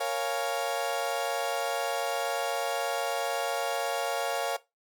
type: chord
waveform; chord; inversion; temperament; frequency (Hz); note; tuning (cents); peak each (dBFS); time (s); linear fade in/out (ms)
35% pulse; Bb minor seventh; none; equal; 466.2 / 554.4 / 698.5 / 830.6; Bb4 / Db5 / F5 / Ab5; 0 / 0 / 0 / 0; -34 / -31 / -31 / -34; 0-4.57; 10
effects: noise-tail reverb RT60 0.2 s tail -17 dB re dry